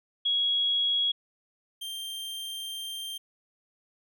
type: tone pair in turn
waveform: sine / 45% pulse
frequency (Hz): 3322 / 3167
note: G#7 / G7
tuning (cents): 0 / +17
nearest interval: minor second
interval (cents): 83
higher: first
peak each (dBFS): -23 / -34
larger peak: first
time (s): 0.25-1.12 / 1.81-3.18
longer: second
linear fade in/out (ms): 10
effects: none